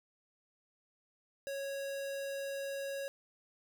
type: tone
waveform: square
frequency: 552 Hz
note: C#5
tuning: 7 cents flat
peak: -38 dBFS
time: 1.47-3.08 s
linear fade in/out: 0 ms
effects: none